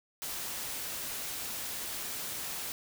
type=noise; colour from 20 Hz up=white; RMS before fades=-38 dBFS; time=0.22-2.72 s; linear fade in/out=0 ms; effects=none